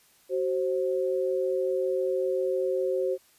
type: tone pair together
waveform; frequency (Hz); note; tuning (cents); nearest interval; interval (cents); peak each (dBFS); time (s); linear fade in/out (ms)
sine; 376.3 / 529; F#4 / C5; +29 / +19; tritone; 590; -27 / -27; 0.29-3.18; 50
effects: white hiss -61 dBFS RMS until 3.38 s + resampled to 32000 Hz